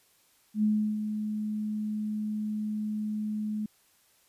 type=tone with ADSR envelope; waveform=sine; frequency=212.8 Hz; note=G#3; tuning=42 cents sharp; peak=-21 dBFS; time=0.54-3.66 s; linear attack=90 ms; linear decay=340 ms; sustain=-8 dB; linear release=4 ms; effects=white hiss -65 dBFS RMS until 4.28 s + resampled to 32000 Hz